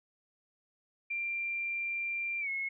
sine tone with pitch glide, 2373 to 2176 Hz, D7 to C#7, +17 to -33 cents, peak -32 dBFS, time 1.1-2.69 s, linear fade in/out 10 ms, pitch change -150 cents, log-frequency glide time 2.4-2.49 s, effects none

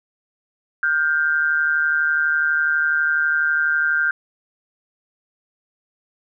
sine tone pair together, 1415.9 / 1568 Hz, F6 / G6, +23 / 0 cents, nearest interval major second, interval 177 cents, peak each -19 dBFS, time 0.83-4.11 s, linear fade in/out 2 ms, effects none

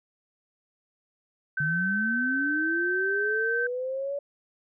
sine tone with pitch glide, 1537 to 1549.5 Hz, G6 to G6, -35 to -21 cents, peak -25 dBFS, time 1.57-3.67 s, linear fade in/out 5 ms, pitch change +14 cents, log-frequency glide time 2.45-2.76 s
sine linear sweep, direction up, 145.4 to 572 Hz, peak -28 dBFS, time 1.6-4.19 s, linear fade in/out 5 ms
effects none

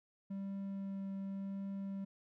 triangle tone with vibrato, 195.6 Hz, G3, 4 cents flat, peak -37 dBFS, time 0.3-2.05 s, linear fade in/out 10 ms, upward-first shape triangle, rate 0.9 Hz, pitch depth 9 cents each way, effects none

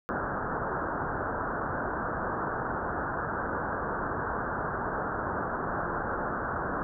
white low-pass noise, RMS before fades -32 dBFS, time 0.09-6.83 s, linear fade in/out 0 ms, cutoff 1600 Hz, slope 96 dB/octave, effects none

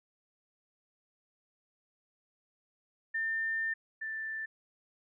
sine tone pair in turn, 1800 / 1769.1 Hz, A6 / A6, +39 / +9 cents, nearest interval unison, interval 30 cents, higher first, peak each -30 / -35 dBFS, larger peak first, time 3.14-3.74 / 4.01-4.46 s, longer first, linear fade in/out 10 ms, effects none

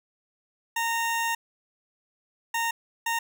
20% pulse tone bursts at uneven times, 922 Hz, A#5, 19 cents flat, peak -20 dBFS, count 3, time 0.76-1.35 / 2.54-2.71 / 3.06-3.19 s, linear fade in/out 5 ms, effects none

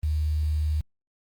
sine tone with quantisation, 76.5 Hz, D#2, 29 cents flat, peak -22 dBFS, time 0.03-0.81 s, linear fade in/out 5 ms, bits 8, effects Opus 24 kbps

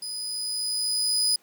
30% pulse tone with level ramp, 4978 Hz, D#8, in tune, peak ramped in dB -29 to -17 dBFS, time 0.02-1.36 s, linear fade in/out 5 ms, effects pink hiss -60 dBFS RMS until 1.42 s + high-pass 200 Hz 12 dB/octave

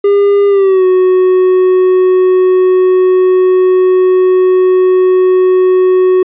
triangle tone with pitch glide, 403.2 to 369.7 Hz, G4 to F#4, +49 to -1 cents, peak -3 dBFS, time 0.04-6.23 s, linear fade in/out 5 ms, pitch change -150 cents, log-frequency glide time 0.48-0.85 s, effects resampled to 8000 Hz

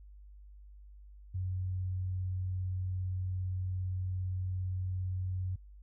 sine tone, 92.5 Hz, F#2, in tune, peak -32 dBFS, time 1.34-5.56 s, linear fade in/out 10 ms, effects added 50 Hz sine -50 dBFS peak until 5.82 s

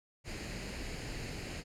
pink noise with comb filter, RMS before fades -41 dBFS, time 0.24-1.64 s, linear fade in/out 50 ms, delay 0.43 ms, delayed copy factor +0.55, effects low-pass 7000 Hz 12 dB/octave

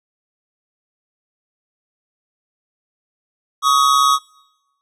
square tone pair together, 1122 / 1259.4 Hz, C#6 / D#6, +21 / +21 cents, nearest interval major second, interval 200 cents, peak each -15 dBFS, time 3.62-4.19 s, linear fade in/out 50 ms, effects noise-tail reverb RT60 1.0 s tail -24 dB re dry + low-pass 10000 Hz 12 dB/octave

